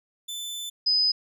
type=tone pair in turn; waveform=sawtooth / sine; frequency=3520 / 5012 Hz; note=A7 / D#8; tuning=0 / +12 cents; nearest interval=tritone; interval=612 cents; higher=second; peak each=-29 / -19 dBFS; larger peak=second; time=0.28-0.7 / 0.86-1.12 s; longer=first; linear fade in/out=10 ms; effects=none